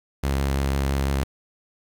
sawtooth tone with vibrato, 68.5 Hz, C#2, 20 cents flat, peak -17 dBFS, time 0.23-1.24 s, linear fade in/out 10 ms, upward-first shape square, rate 6 Hz, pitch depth 14 cents each way, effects 8-bit

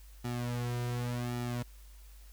sawtooth tone with flanger, 121.4 Hz, B2, 29 cents flat, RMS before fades -35 dBFS, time 0.24-1.63 s, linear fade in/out 10 ms, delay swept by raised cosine 1.9 to 3.6 ms, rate 0.88 Hz, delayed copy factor -0.85, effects added 50 Hz sine -50 dBFS peak until 2.32 s + white hiss -62 dBFS RMS until 2.32 s

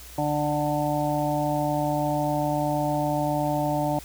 harmonic tone with a mistuned harmonic, 148.2 Hz, D3, 16 cents sharp, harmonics 1 / 2 / 4 / 5 / 6, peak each -29 / -28 / -28 / -29 / -30 dBFS, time 0.18-3.99 s, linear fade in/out 2 ms, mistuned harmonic 1, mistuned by -15 cents, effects added 60 Hz sine -45 dBFS peak until 4.04 s + white hiss -45 dBFS RMS until 4.04 s

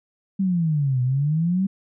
sine exponential two-way sweep, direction down then up, 197.7 to 123.47 to 197.7 Hz, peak -18 dBFS, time 0.39-1.67 s, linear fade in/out 10 ms, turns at 1.02 s, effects none

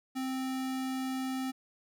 square tone, 261.6 Hz, C4, in tune, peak -33 dBFS, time 0.15-1.52 s, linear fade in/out 20 ms, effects none

